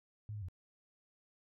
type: tone with pitch steps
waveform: sine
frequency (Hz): 106.1 / 104.3 / 90.6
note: G#2 / G#2 / F#2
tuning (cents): +38 / +8 / -36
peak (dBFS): -40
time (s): 0.29-0.485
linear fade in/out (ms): 0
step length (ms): 65
effects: none